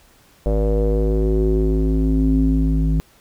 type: tone with low-pass filter sweep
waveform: square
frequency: 53.2 Hz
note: G#1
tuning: 42 cents sharp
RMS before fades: -17 dBFS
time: 0.46-3 s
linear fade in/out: 0 ms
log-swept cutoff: 550 to 210 Hz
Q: 5.8
effects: pink hiss -53 dBFS RMS until 3.2 s